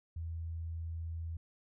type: tone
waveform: sine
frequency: 82.41 Hz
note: E2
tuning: in tune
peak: -37 dBFS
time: 0.16-1.37 s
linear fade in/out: 5 ms
effects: none